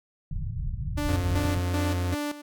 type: low-pass noise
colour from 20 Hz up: pink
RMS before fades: -31 dBFS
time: 0.31-1.6 s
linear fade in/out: 5 ms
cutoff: 160 Hz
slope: 48 dB/octave
type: tone with tremolo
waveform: sawtooth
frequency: 293.7 Hz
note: D4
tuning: in tune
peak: -24 dBFS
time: 0.97-2.42 s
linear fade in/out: 10 ms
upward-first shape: square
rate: 2.6 Hz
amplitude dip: 75%
type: tone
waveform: 45% pulse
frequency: 89.1 Hz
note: F2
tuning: 35 cents sharp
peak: -25 dBFS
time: 1.08-2.15 s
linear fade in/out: 10 ms
effects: none